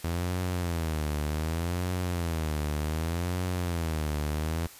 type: tone with vibrato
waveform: sawtooth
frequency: 82.41 Hz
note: E2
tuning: in tune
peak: -24 dBFS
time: 0.04-4.67 s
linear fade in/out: 5 ms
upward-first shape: sine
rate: 0.66 Hz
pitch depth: 170 cents each way
effects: white hiss -49 dBFS RMS until 4.79 s + resampled to 32000 Hz